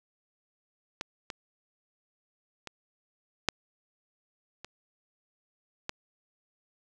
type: clicks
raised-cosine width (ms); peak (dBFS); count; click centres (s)
0.2; -16 / -19 / -22 / -6 / -24 / -15; 6; 1.011 / 1.302 / 2.673 / 3.487 / 4.646 / 5.894
effects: none